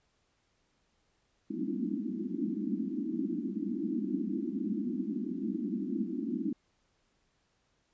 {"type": "band-pass noise", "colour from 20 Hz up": "pink", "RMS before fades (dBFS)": -34, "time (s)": [1.5, 6.53], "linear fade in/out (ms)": 5, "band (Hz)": [190, 340], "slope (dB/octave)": 96, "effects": ["pink hiss -74 dBFS RMS until 7.93 s", "resampled to 16000 Hz"]}